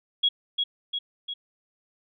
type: tone with echo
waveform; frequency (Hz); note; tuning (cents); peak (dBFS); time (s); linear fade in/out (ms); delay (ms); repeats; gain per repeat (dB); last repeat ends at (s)
sine; 3322; G#7; 0; -18; 0.23-0.29; 10; 350; 3; -4; 1.34
effects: none